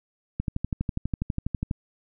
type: click train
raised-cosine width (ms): 5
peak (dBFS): -14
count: 17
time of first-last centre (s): 0.4-1.711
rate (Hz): 12.2
effects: none